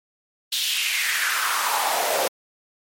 pink noise with high-pass filter sweep, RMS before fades -23 dBFS, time 0.52-2.28 s, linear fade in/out 5 ms, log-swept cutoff 3700 to 500 Hz, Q 3.4, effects MP3 64 kbps

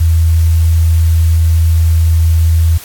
sine tone, 81.8 Hz, E2, 13 cents flat, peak -6 dBFS, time 0-2.78 s, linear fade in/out 10 ms, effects white hiss -32 dBFS RMS until 2.84 s + AAC 64 kbps

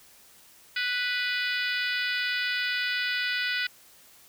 harmonic tone, 493.9 Hz, B4, in tune, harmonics 3 / 4 / 5 / 6 / 7 / 8 / 9 / 10, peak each -30 / -32 / -34 / -36 / -37 / -38 / -39 / -40 dBFS, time 0.76-3.67 s, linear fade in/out 5 ms, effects white hiss -55 dBFS RMS until 4.28 s

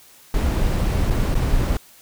brown noise with dropouts, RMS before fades -19 dBFS, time 0.34-1.77 s, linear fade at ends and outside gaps 2 ms, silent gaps 1.101-1.105 / 1.344-1.352 s, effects white hiss -49 dBFS RMS until 2.01 s

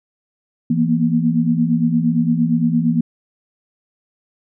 sine tone cluster, 165.8 / 232.7 / 241.4 Hz, E3 / A#3 / B3, +10 / -3 / -39 cents, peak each -18 dBFS, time 0.7-3.01 s, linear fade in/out 5 ms, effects none

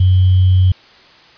sine tone with sample-and-hold, 92.5 Hz, F#2, in tune, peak -7 dBFS, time 0-0.72 s, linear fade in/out 5 ms, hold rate 3150 Hz, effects white hiss -44 dBFS RMS until 1.37 s + resampled to 11025 Hz

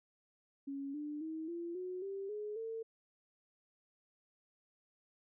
sine tone with pitch steps, 277.2 / 297.1 / 318.4 / 341.3 / 365.8 / 392 / 420.2 / 450.3 Hz, C#4 / D4 / D#4 / F4 / F#4 / G4 / G#4 / A4, 0 / +20 / +40 / -40 / -20 / 0 / +20 / +40 cents, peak -39 dBFS, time 0.67-2.83 s, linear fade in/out 10 ms, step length 270 ms, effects none

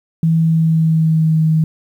sine tone with pitch glide, 162.9 to 158.35 Hz, E3 to D#3, -20 to +31 cents, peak -10 dBFS, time 0.23-1.64 s, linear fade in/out 2 ms, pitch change -49 cents, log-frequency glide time 0.37-1.41 s, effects 8-bit

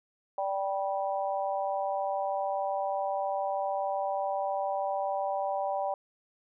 harmonic tone, 195.2 Hz, G3, 7 cents flat, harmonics 3 / 4 / 5, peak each -32 / -31 / -37 dBFS, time 0.38-5.94 s, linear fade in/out 2 ms, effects none

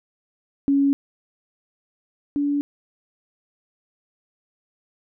sine tone pair in turn, 278.8 / 287.1 Hz, C#4 / D4, +10 / -39 cents, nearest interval minor second, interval 51 cents, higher second, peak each -15 / -19 dBFS, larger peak first, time 0.68-0.93 / 2.36-2.61 s, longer neither, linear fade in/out 0 ms, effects none

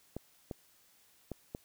clicks, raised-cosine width 2 ms, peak -25 dBFS, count 4, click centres 0.166 / 0.512 / 1.317 / 1.549 s, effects white hiss -66 dBFS RMS until 1.64 s

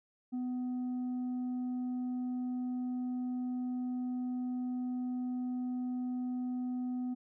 sine tone with tanh clipping, 250 Hz, B3, 21 cents sharp, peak -34 dBFS, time 0.32-7.15 s, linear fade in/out 20 ms, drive 3 dB, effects none

